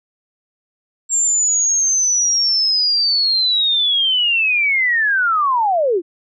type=linear sweep; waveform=sine; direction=down; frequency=7450 to 315.2 Hz; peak=-13 dBFS; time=1.09-6.02 s; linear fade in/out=50 ms; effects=none